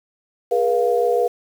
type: chord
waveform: sine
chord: F diminished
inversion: first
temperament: equal with one note detuned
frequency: 415.3 / 481.8 / 698.5 Hz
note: Ab4 / Cb5 / F5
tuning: 0 / -43 / 0 cents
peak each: -22 / -17 / -22 dBFS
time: 0.51-1.28 s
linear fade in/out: 10 ms
effects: 7-bit